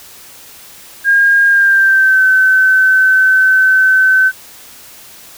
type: tone with pitch glide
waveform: sine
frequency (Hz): 1619 to 1528.1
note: G#6 to G6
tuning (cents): -45 to -45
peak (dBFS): -6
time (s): 1.04-4.32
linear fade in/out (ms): 50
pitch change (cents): -100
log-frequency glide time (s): 1.47-2.24
effects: white hiss -37 dBFS RMS until 5.37 s